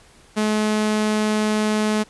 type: tone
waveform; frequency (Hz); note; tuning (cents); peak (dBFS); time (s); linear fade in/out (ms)
sawtooth; 213.8; A3; -49; -14; 0.36-2.04; 20
effects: pink hiss -51 dBFS RMS until 2.09 s + resampled to 24000 Hz